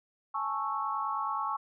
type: chord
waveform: sine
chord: A major seventh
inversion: third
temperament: equal with one note detuned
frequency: 830.6 / 880 / 1103.6 / 1318.5 Hz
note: G#5 / A5 / C#6 / E6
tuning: 0 / 0 / -8 / 0 cents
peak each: -38 / -37 / -32 / -38 dBFS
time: 0.34-1.57 s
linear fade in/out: 10 ms
effects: none